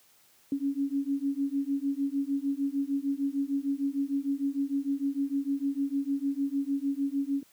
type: beating tone pair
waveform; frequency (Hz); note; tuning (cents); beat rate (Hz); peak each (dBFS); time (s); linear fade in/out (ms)
sine; 275 / 281.6; C#4 / C#4; -14 / +27; 6.6; -30; 0.52-7.43; 2
effects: white hiss -62 dBFS RMS until 7.52 s + high-pass 80 Hz 12 dB/octave